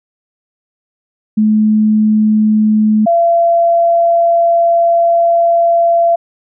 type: tone pair in turn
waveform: sine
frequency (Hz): 214.8 / 679.8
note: A3 / F5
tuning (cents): -41 / -47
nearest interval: octave + minor sixth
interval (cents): 1994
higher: second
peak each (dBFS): -7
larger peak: neither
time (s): 1.37-3.06 / 3.06-6.16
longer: second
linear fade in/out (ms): 10
effects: none